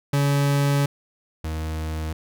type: tone pair in turn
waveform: 40% pulse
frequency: 141.7 / 78.84 Hz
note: C#3 / D#2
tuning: +38 / +23 cents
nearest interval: minor seventh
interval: 1015 cents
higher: first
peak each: -17 / -25 dBFS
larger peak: first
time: 0.13-0.86 / 1.44-2.13 s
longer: first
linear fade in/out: 5 ms
effects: none